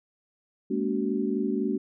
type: tone cluster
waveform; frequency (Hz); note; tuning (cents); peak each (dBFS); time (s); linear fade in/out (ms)
sine; 209.3 / 233.2 / 285.5 / 376.5; G#3 / A#3 / D4 / F#4; +14 / +1 / -49 / +30; -30; 0.7-1.78; 10
effects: none